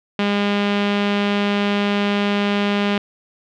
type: tone with low-pass filter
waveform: sawtooth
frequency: 203.3 Hz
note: G#3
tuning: 37 cents flat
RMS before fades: -19 dBFS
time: 0.19-2.98 s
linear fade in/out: 2 ms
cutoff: 3100 Hz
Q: 2.1
effects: none